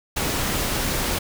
pink noise, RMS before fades -24 dBFS, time 0.16-1.19 s, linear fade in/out 10 ms, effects none

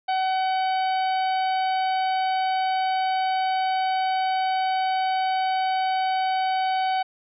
harmonic tone, 755 Hz, F#5, 35 cents sharp, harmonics 1 / 2 / 3 / 4 / 5 / 6, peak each -21 / -35 / -36 / -37 / -42 / -41 dBFS, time 0.08-7.03 s, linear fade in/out 10 ms, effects none

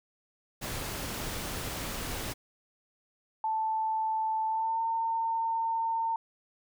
pink noise, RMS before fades -36 dBFS, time 0.61-2.34 s, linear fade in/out 20 ms
sine tone with pitch glide, 880 to 907.4 Hz, A5 to A#5, 0 to -47 cents, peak -27 dBFS, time 3.44-6.16 s, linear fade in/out 2 ms, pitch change +53 cents, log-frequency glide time 4.48-4.8 s
effects none

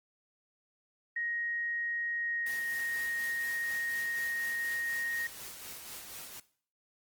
sine tone with pitch glide, 1879 to 1867.1 Hz, A#6 to A#6, +13 to +2 cents, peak -32 dBFS, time 1.16-5.27 s, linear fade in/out 5 ms, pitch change -11 cents, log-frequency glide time 2.12-2.69 s
white noise with tremolo, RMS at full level -44 dBFS, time 2.46-6.4 s, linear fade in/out 5 ms, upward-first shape sine, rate 4.1 Hz, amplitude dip 35%
effects noise-tail reverb RT60 0.5 s tail -18 dB re dry + Opus 24 kbps

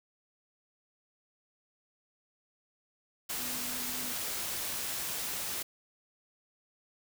sine tone in noise, 248.2 Hz, B3, 9 cents sharp, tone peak -46 dBFS, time 3.39-4.13 s, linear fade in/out 10 ms, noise white, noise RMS -36 dBFS, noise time 3.29-5.63 s, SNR -13 dB, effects none

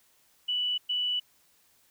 sine tone bursts at uneven times, 2962 Hz, F#7, 1 cent sharp, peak -26 dBFS, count 2, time 0.48-0.78 / 0.89-1.2 s, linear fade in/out 10 ms, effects white hiss -65 dBFS RMS until 1.9 s

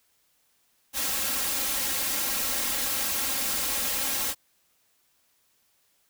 white noise with comb filter, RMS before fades -28 dBFS, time 0.93-4.35 s, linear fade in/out 50 ms, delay 3.7 ms, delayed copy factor +0.8, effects white hiss -68 dBFS RMS until 6.09 s

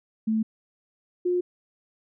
sine tone pair in turn, 220 / 357.3 Hz, A3 / F4, 0 / +40 cents, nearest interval minor sixth, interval 840 cents, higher second, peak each -21 dBFS, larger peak neither, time 0.27-0.43 / 1.25-1.41 s, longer neither, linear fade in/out 10 ms, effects none

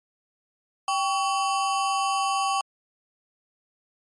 square ring-modulated tone, 954 Hz, A#5, 40 cents sharp, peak -20 dBFS, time 0.88-2.61 s, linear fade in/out 2 ms, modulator 170 Hz, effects MP3 48 kbps

